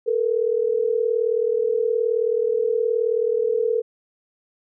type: tone pair together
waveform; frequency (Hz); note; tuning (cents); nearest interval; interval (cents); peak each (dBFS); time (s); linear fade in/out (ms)
sine; 440 / 478.9; A4 / A#4; 0 / +47; minor second; 147; -21; 0.06-3.82; 20
effects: none